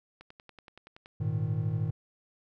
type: click train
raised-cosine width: 0.3 ms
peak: -33 dBFS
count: 10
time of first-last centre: 0.21-1.059 s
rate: 10.6 Hz
type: chord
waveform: triangle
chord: Ab suspended second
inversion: none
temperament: equal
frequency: 103.83 / 116.54 / 155.56 Hz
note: Ab2 / Bb2 / Eb3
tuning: 0 / 0 / 0 cents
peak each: -30 dBFS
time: 1.2-1.91 s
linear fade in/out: 10 ms
effects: none